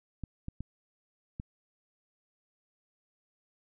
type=clicks; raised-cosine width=5 ms; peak=-25 dBFS; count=4; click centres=0.237 / 0.484 / 0.606 / 1.399 s; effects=none